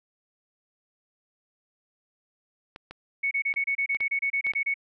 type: clicks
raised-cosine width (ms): 0.3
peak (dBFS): -24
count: 7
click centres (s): 2.761 / 2.91 / 3.539 / 3.948 / 4.006 / 4.467 / 4.536
type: tone bursts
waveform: sine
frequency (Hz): 2217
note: C#7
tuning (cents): 0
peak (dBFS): -23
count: 14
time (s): 3.23-4.742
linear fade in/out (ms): 10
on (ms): 82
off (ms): 28
effects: none